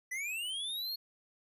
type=linear sweep; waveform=square; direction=up; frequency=1957 to 4354 Hz; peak=-36 dBFS; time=0.11-0.96 s; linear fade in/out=10 ms; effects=resampled to 32000 Hz